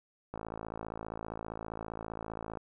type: click train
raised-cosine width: 1 ms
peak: -25 dBFS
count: 124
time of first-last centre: 0.34-2.572 s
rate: 55.1 Hz
effects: none